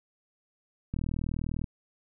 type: click train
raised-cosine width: 5 ms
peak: -20 dBFS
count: 29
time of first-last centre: 0.94-1.642 s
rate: 39.9 Hz
effects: none